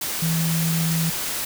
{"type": "tone in noise", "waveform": "sine", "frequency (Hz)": 164, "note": "E3", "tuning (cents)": -9, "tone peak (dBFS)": -20, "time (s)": [0.22, 1.1], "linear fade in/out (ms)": 5, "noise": "white", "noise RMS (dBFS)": -27, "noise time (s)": [0.01, 1.45], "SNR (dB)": 4, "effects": []}